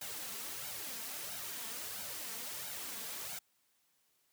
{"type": "noise with flanger", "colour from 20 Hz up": "white", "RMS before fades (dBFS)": -43, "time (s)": [0.01, 3.39], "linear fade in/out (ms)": 5, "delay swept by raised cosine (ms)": [1.3, 4.5], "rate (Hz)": 1.5, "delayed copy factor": 0.6, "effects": ["white hiss -75 dBFS RMS until 4.32 s", "high-pass 80 Hz 12 dB/octave"]}